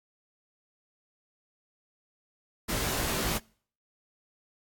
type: noise with comb filter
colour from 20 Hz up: pink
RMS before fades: -30 dBFS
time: 2.68-3.39 s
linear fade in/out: 20 ms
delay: 18 ms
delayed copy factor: +0.85
effects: noise-tail reverb RT60 0.5 s tail -25 dB re dry + AAC 64 kbps